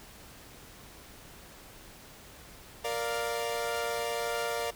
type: chord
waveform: sawtooth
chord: Bb major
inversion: none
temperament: equal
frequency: 466.2 / 587.3 / 698.5 Hz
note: Bb4 / D5 / F5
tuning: 0 / 0 / 0 cents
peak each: -30 / -32 / -32 dBFS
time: 2.84-4.71 s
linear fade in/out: 10 ms
effects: pink hiss -51 dBFS RMS until 4.75 s